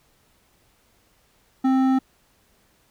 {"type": "tone with hard clipping", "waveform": "sine", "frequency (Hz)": 263, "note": "C4", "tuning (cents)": 9, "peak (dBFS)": -18, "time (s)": [1.64, 1.99], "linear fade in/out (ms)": 10, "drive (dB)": 10, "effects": ["pink hiss -62 dBFS RMS until 2.9 s"]}